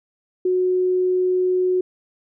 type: tone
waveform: sine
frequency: 366.7 Hz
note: F#4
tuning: 15 cents flat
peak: -16 dBFS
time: 0.45-1.81 s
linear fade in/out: 5 ms
effects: none